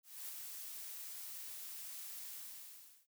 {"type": "noise with ADSR envelope", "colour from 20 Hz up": "blue", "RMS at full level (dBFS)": -45, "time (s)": [0.03, 3.07], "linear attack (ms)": 260, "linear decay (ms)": 4, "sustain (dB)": -3, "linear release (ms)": 750, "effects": ["noise-tail reverb RT60 0.1 s tail -23 dB re dry"]}